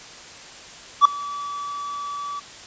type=tone with ADSR envelope; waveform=triangle; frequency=1150 Hz; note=D6; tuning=37 cents flat; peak=-3 dBFS; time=1.01-2.4 s; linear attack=42 ms; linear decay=3 ms; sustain=-23 dB; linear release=12 ms; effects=white hiss -41 dBFS RMS until 2.66 s + resampled to 16000 Hz